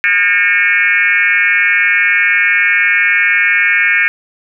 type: tone with frequency modulation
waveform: sine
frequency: 2008 Hz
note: B6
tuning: 28 cents sharp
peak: -8 dBFS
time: 0.04-4.08 s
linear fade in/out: 0 ms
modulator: 194 Hz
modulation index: 2.4
effects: none